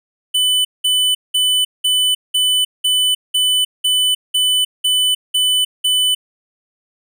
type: tone bursts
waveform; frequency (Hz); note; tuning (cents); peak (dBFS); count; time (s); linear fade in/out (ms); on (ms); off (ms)
square; 3000; F#7; +23; -13; 12; 0.34-6.15; 10; 310; 190
effects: none